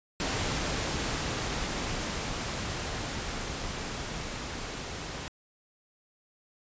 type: noise with level ramp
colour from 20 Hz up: pink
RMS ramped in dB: -30 to -38 dBFS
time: 0.2-5.28 s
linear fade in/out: 0 ms
effects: resampled to 16000 Hz